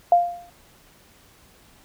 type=tone with exponential decay; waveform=sine; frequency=698.5 Hz; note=F5; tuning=in tune; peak=-9 dBFS; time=0.12-0.5 s; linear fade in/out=2 ms; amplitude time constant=82 ms; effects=pink hiss -54 dBFS RMS until 1.84 s